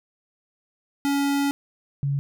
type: tone pair in turn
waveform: square / sine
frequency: 281.2 / 140.27 Hz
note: C#4 / C#3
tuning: +25 / +21 cents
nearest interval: octave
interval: 1204 cents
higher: first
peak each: -21 dBFS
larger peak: neither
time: 1.05-1.51 / 2.03-2.19 s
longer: first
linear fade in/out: 0 ms
effects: none